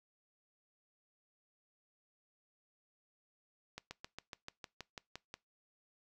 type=slowing click train; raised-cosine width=0.2 ms; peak=-27 dBFS; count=11; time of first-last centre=3.78-5.341 s; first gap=130 ms; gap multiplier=1.04; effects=noise-tail reverb RT60 0.2 s tail -22 dB re dry